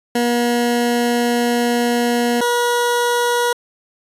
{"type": "tone pair in turn", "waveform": "20% pulse", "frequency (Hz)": [239.4, 481.3], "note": ["A#3", "B4"], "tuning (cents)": [46, -45], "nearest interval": "octave", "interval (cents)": 1209, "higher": "second", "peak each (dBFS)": -10, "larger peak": "neither", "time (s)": [[0.15, 2.41], [2.41, 3.53]], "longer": "first", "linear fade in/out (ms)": 5, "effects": ["resampled to 32000 Hz"]}